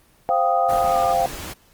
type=chord; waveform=sine; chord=C suspended fourth; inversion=none; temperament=just; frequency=523.3 / 697.7 / 784.9 Hz; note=C5 / F5 / G5; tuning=0 / -2 / +2 cents; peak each=-24 / -19 / -21 dBFS; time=0.29-1.26 s; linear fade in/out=0 ms
type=tone with pitch glide; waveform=sine; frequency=1244.5 to 1210.5 Hz; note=D#6 to D#6; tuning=0 to -48 cents; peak=-25 dBFS; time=0.3-1.14 s; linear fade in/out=20 ms; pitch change=-48 cents; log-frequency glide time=0.92-0.97 s
type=noise; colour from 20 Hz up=pink; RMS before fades=-33 dBFS; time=0.68-1.54 s; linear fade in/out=20 ms
effects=pink hiss -56 dBFS RMS until 1.73 s + Opus 24 kbps